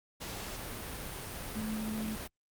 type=tone in noise; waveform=sine; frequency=217.2 Hz; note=A3; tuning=22 cents flat; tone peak=-34 dBFS; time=1.55-2.16 s; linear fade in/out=20 ms; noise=pink; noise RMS=-41 dBFS; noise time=0.2-2.28 s; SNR=+4 dB; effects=Opus 48 kbps